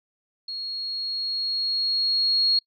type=tone with level ramp; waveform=sine; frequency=4300 Hz; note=C8; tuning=47 cents sharp; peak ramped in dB=-30 to -17 dBFS; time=0.48-2.59 s; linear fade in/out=5 ms; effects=noise-tail reverb RT60 0.1 s tail -26 dB re dry